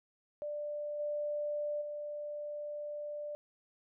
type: tone with level steps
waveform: sine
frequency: 591 Hz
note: D5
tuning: 11 cents sharp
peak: -36 / -33 / -38 dBFS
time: 0.42-3.35 s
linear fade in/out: 0 ms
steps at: 0.99 / 1.81 s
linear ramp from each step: 10 ms
effects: none